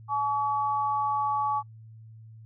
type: tone pair together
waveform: sine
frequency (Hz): 851.8 / 1137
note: G#5 / C#6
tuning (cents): +44 / +44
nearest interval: perfect fourth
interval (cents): 500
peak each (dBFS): -27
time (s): 0.08-1.63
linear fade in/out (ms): 50
effects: noise-tail reverb RT60 0.1 s tail -26 dB re dry + added 111 Hz sine -45 dBFS peak until 2.45 s